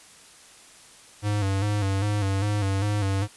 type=tone with vibrato; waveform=square; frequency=100.6 Hz; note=G2; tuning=45 cents sharp; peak=-23 dBFS; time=1.22-3.28 s; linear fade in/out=50 ms; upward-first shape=square; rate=2.5 Hz; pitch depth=58 cents each way; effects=white hiss -50 dBFS RMS until 3.36 s + resampled to 24000 Hz